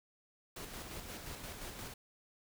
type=noise with tremolo; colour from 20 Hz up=pink; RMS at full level=-45 dBFS; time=0.56-1.94 s; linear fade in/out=5 ms; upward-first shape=square; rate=5.7 Hz; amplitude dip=35%; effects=none